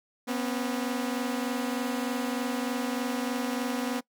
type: tone pair together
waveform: sawtooth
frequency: 244.8 / 268.1 Hz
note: B3 / C4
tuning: -15 / +42 cents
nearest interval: major second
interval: 157 cents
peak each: -26 / -29 dBFS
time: 0.27-4.01 s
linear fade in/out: 20 ms
effects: noise-tail reverb RT60 0.1 s tail -22 dB re dry